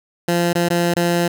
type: tone with dropouts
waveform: 15% pulse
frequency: 172.7 Hz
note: F3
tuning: 19 cents flat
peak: -9 dBFS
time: 0.28-1.28 s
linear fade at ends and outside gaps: 5 ms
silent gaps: 0.531-0.552 / 0.687-0.702 / 0.939-0.964 s
effects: none